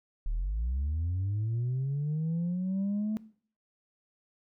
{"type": "linear sweep", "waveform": "sine", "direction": "up", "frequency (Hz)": [34.65, 218.5], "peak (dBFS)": -26, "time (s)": [0.26, 3.17], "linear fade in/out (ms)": 0, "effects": ["noise-tail reverb RT60 0.5 s tail -20 dB re dry", "tanh soft clip ceiling -26 dBFS"]}